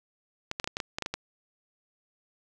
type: clicks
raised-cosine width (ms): 0.2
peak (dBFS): -14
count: 10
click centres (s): 0.514 / 0.599 / 0.643 / 0.675 / 0.769 / 0.802 / 0.985 / 1.023 / 1.061 / 1.14
effects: none